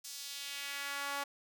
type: tone with high-pass filter sweep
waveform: sawtooth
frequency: 281.8 Hz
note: C#4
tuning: 29 cents sharp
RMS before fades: -41 dBFS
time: 0.04-1.24 s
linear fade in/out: 10 ms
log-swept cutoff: 5900 to 900 Hz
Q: 1.3
effects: none